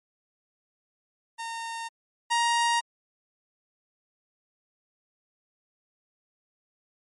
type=tone pair in turn; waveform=sawtooth; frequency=917 / 939 Hz; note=A#5 / A#5; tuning=-29 / +12 cents; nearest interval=unison; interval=41 cents; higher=second; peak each=-29 / -18 dBFS; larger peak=second; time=1.38-1.89 / 2.3-2.81 s; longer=neither; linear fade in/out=20 ms; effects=MP3 48 kbps

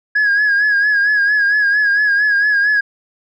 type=tone with vibrato; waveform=sine; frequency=1661.2 Hz; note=G#6; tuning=in tune; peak=-9 dBFS; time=0.15-2.81 s; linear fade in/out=10 ms; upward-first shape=sine; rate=4.4 Hz; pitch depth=54 cents each way; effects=tanh soft clip ceiling -9 dBFS

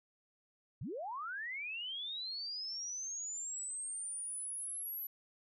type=linear sweep; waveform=sine; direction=up; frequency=87.31 to 11870 Hz; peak=-39 dBFS; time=0.81-5.07 s; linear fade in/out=5 ms; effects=none

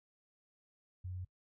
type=tone; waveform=sine; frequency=91.3 Hz; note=F#2; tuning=23 cents flat; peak=-40 dBFS; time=1.04-1.25 s; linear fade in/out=10 ms; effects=noise-tail reverb RT60 0.1 s tail -20 dB re dry

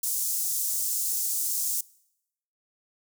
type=high-pass noise; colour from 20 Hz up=pink; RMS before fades=-28 dBFS; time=0.03-1.81 s; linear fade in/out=5 ms; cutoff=6700 Hz; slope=24 dB/octave; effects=noise-tail reverb RT60 0.8 s tail -23 dB re dry

